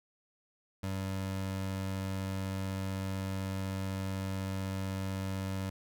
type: tone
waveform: 25% pulse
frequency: 95.9 Hz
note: G2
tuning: 37 cents flat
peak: -30 dBFS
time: 0.83-5.7 s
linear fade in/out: 5 ms
effects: none